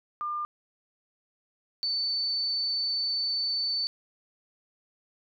sine tone pair in turn, 1200 / 4515 Hz, D6 / C#8, +37 / +31 cents, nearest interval octave + major seventh, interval 2294 cents, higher second, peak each -29 / -26 dBFS, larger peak second, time 0.21-0.45 / 1.83-3.87 s, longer second, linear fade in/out 0 ms, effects none

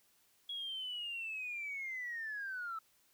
sine linear sweep, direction down, 3344 to 1298 Hz, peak -38 dBFS, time 0.49-2.79 s, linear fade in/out 5 ms, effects tanh soft clip ceiling -34 dBFS + white hiss -71 dBFS RMS until 3.13 s

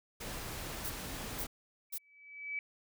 pink noise, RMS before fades -42 dBFS, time 0.2-1.47 s, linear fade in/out 10 ms
violet noise bursts, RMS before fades -39 dBFS, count 3, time 0.84-1.983 s, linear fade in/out 10 ms, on 61 ms, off 480 ms
sine tone with exponential growth, 2295 Hz, D7, 40 cents flat, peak -33 dBFS, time 1.9-2.59 s, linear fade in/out 1 ms, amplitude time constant 150 ms
effects none

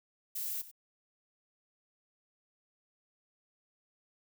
violet noise with echo, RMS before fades -37 dBFS, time 0.35-0.62 s, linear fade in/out 10 ms, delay 95 ms, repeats 1, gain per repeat -15 dB, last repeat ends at 0.715 s, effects none

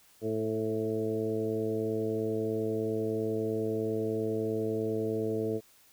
harmonic tone with a mistuned harmonic, 110 Hz, A2, in tune, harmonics 1 / 2 / 3 / 4 / 5 / 6, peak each -38 / -37 / -35 / -31 / -42 / -42 dBFS, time 0.21-5.61 s, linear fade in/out 50 ms, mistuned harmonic 5, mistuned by -22 cents, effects white hiss -61 dBFS RMS until 5.92 s

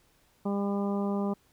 harmonic tone, 200.6 Hz, G3, 40 cents sharp, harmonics 1 / 2 / 3 / 4 / 5 / 6, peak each -28 / -34 / -38 / -40 / -42 / -44 dBFS, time 0.45-1.34 s, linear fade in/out 10 ms, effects pink hiss -66 dBFS RMS until 1.52 s

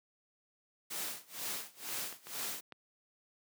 white noise with tremolo, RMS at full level -38 dBFS, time 0.9-2.61 s, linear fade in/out 10 ms, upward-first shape sine, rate 2.1 Hz, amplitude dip 95%
clicks, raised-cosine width 0.3 ms, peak -31 dBFS, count 7, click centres 1.889 / 1.93 / 2.043 / 2.126 / 2.27 / 2.428 / 2.723 s
effects high-pass 150 Hz 12 dB/octave

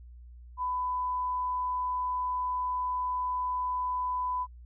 sine tone, 1000 Hz, B5, 21 cents sharp, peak -28 dBFS, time 0.57-4.47 s, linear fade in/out 50 ms, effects added 60 Hz sine -46 dBFS peak until 4.65 s

